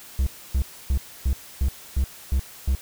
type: tone bursts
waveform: triangle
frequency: 66.1 Hz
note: C2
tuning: 18 cents sharp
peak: -16 dBFS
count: 8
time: 0.19-2.75 s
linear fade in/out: 0 ms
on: 75 ms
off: 280 ms
effects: white hiss -44 dBFS RMS until 2.81 s